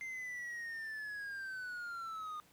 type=linear sweep; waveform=triangle; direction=down; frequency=2093 to 1217 Hz; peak=-39 dBFS; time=0.01-2.4 s; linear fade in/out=0 ms; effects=pink hiss -66 dBFS RMS until 2.52 s + high-pass 80 Hz 12 dB/octave